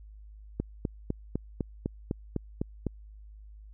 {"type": "click train", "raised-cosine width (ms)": 3, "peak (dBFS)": -16, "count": 10, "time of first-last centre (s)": [0.6, 2.867], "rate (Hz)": 3.97, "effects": ["added 52 Hz sine -46 dBFS peak until 3.73 s"]}